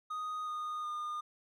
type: tone with pitch steps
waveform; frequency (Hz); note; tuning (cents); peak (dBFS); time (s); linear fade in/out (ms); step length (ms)
triangle; 1244.5 / 1230.2 / 1216.1; D#6 / D#6 / D#6; 0 / -20 / -40; -34; 0.1-1.21; 10; 370
effects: none